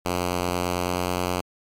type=tone with pitch glide; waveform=5% pulse; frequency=89.1 to 89.98 Hz; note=F2 to F#2; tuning=+35 to -48 cents; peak=-12 dBFS; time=0.05-1.41 s; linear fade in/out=10 ms; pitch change=+17 cents; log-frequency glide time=0.83-1.05 s; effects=MP3 96 kbps